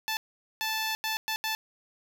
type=tone bursts at uneven times; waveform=10% pulse; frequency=877 Hz; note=A5; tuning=6 cents flat; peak=-20 dBFS; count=5; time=0.08-0.17 / 0.61-0.95 / 1.04-1.17 / 1.28-1.36 / 1.44-1.55 s; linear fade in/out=0 ms; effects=none